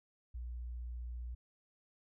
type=tone with vibrato; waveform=sine; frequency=60.1 Hz; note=B1; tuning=46 cents flat; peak=-40 dBFS; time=0.34-1.35 s; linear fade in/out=10 ms; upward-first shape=triangle; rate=15 Hz; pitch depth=12 cents each way; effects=none